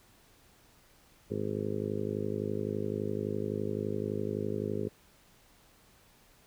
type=harmonic tone; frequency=51.8 Hz; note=G#1; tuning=4 cents flat; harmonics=2 / 3 / 4 / 5 / 6 / 7 / 8 / 9 / 10; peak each=-39 / -43 / -38 / -41 / -44 / -39 / -36 / -42 / -45 dBFS; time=1.3-4.89 s; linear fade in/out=10 ms; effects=pink hiss -62 dBFS RMS until 6.46 s